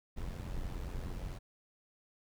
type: noise with amplitude modulation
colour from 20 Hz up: brown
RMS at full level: -37 dBFS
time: 0.16-1.39 s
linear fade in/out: 20 ms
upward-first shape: sine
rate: 89.2 Hz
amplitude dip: 65%
effects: none